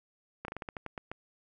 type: slowing click train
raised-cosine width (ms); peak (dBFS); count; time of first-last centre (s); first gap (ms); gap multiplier
0.5; -23; 10; 0.45-1.116; 32; 1.2
effects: none